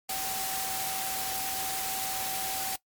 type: tone in noise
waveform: sine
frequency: 767 Hz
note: G5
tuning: 38 cents flat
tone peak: -36 dBFS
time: 0.09-2.76 s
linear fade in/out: 5 ms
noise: white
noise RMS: -33 dBFS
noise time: 0.09-2.76 s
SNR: -6 dB
effects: noise-tail reverb RT60 0.1 s tail -20 dB re dry + MP3 96 kbps